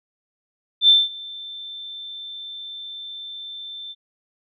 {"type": "tone with ADSR envelope", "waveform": "sine", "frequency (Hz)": 3552, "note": "A7", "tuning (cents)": 16, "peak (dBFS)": -8, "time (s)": [0.81, 3.95], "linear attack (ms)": 75, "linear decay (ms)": 200, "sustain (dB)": -24, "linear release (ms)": 40, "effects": []}